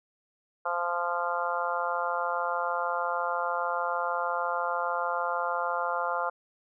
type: harmonic tone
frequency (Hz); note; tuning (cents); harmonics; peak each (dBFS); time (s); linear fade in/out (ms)
173.6; F3; -10; 3 / 4 / 5 / 6 / 7 / 8; -34 / -34 / -34 / -34 / -34 / -34; 0.65-6.3; 10
effects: none